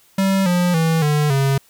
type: tone with pitch steps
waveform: square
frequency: 193.4 / 177.35 / 162.63 / 149.13 / 136.75 Hz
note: G3 / F3 / E3 / D3 / C#3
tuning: -23 / +27 / -23 / +27 / -23 cents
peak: -15 dBFS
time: 0.18-1.58 s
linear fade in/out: 5 ms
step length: 280 ms
effects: white hiss -54 dBFS RMS until 1.69 s